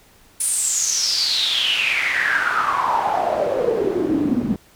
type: noise with band-pass filter sweep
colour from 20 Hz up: pink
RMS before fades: -20 dBFS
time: 0.4-4.56 s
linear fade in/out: 5 ms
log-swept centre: 9800 to 210 Hz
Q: 8.6
effects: pink hiss -52 dBFS RMS until 4.75 s